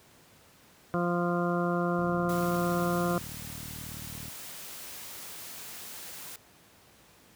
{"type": "harmonic tone", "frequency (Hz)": 174.3, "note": "F3", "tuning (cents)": -3, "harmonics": [1, 2, 3, 4, 6, 7, 8], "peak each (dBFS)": [-29, -32, -34, -35, -37, -37, -38], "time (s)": [0.94, 3.18], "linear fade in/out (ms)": 0}
{"type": "click train", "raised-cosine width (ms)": 5, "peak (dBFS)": -30, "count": 89, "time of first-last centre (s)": [1.99, 4.282], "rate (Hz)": 38.4}
{"type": "noise", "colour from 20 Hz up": "white", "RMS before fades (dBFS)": -43, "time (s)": [2.29, 6.36], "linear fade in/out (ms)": 2}
{"effects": ["pink hiss -58 dBFS RMS until 7.35 s", "high-pass 80 Hz 12 dB/octave"]}